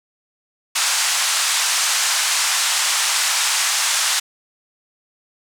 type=band-pass noise; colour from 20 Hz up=white; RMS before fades=-19 dBFS; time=0.75-4.2 s; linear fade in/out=10 ms; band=830 to 8800 Hz; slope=24 dB/octave; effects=none